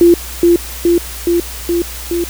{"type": "tone with echo", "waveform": "sine", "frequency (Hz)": 344.2, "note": "F4", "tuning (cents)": -25, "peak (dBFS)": -3, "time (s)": [0.01, 0.14], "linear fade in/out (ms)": 2, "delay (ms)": 420, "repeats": 5, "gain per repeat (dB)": -2, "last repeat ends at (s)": 2.24, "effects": ["added 60 Hz sine -28 dBFS peak until 2.29 s", "white hiss -28 dBFS RMS until 2.29 s"]}